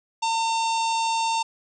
harmonic tone, 907 Hz, A#5, 48 cents flat, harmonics 1 / 3 / 4 / 5 / 6 / 7 / 8 / 9, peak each -22 / -32 / -34 / -36 / -38 / -39 / -40 / -41 dBFS, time 0.22-1.43 s, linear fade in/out 10 ms, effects none

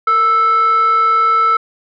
sine tone with frequency modulation, 1318.5 Hz, E6, in tune, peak -8 dBFS, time 0.07-1.57 s, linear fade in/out 5 ms, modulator 859 Hz, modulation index 0.27, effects tanh soft clip ceiling -6 dBFS

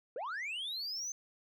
sine linear sweep, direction up, 435.7 to 6272 Hz, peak -34 dBFS, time 0.16-1.12 s, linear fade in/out 2 ms, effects tanh soft clip ceiling -36 dBFS

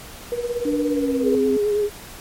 sine tone with tremolo, 480.2 Hz, B4, 49 cents flat, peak -19 dBFS, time 0.32-1.35 s, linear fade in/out 0 ms, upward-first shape sine, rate 17 Hz, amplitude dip 75%
sine tone with pitch glide, 293.7 to 261.7 Hz, D4 to C4, 0 to 0 cents, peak -20 dBFS, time 0.65-1.57 s, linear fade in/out 5 ms, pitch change -200 cents, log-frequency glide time 0.9-1.24 s
sine tone with vibrato, 415.3 Hz, G#4, in tune, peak -17 dBFS, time 1.22-1.9 s, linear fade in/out 50 ms, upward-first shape triangle, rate 9.2 Hz, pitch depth 35 cents each way
effects pink hiss -39 dBFS RMS until 2.2 s + MP3 64 kbps

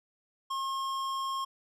sine tone with tanh clipping, 1075 Hz, C6, 47 cents sharp, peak -33 dBFS, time 0.5-1.45 s, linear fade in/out 10 ms, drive 16 dB, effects none

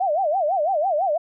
sine tone with vibrato, 681 Hz, F5, 44 cents flat, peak -18 dBFS, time 0-1.18 s, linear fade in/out 10 ms, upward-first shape sine, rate 6 Hz, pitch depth 260 cents each way, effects none

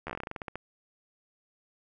slowing click train, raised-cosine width 0.5 ms, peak -21 dBFS, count 15, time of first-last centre 0.07-0.556 s, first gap 12 ms, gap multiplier 1.15, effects none

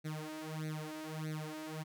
sawtooth tone with flanger, 155.56 Hz, D#3, in tune, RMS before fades -42 dBFS, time 0.04-1.84 s, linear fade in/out 20 ms, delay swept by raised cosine 0.48 to 3.38 ms, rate 1.6 Hz, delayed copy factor +1, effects none

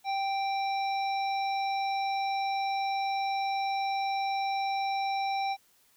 harmonic tone, 784 Hz, G5, in tune, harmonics 1 / 3 / 5 / 7, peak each -28 / -38 / -42 / -45 dBFS, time 0.04-5.57 s, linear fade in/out 50 ms, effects white hiss -65 dBFS RMS until 5.96 s

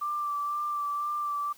sine tone with vibrato, 1174.7 Hz, D6, in tune, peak -28 dBFS, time 0.01-1.53 s, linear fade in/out 10 ms, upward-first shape sine, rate 2 Hz, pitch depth 21 cents each way, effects white hiss -56 dBFS RMS until 1.57 s

